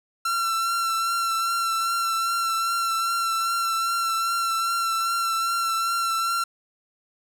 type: tone with vibrato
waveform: 45% pulse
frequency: 1354 Hz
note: E6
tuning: 46 cents sharp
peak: -22 dBFS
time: 0.25-6.44 s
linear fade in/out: 5 ms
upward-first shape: triangle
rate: 2.5 Hz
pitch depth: 27 cents each way
effects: none